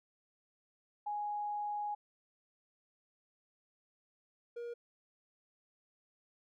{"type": "tone pair in turn", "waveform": ["sine", "triangle"], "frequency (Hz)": [830.6, 474.2], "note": ["G#5", "A#4"], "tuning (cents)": [0, 30], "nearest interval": "minor seventh", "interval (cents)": 970, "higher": "first", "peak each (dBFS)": [-35, -38], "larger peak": "first", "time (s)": [[1.06, 1.95], [4.56, 4.74]], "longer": "first", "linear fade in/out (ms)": 10, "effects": []}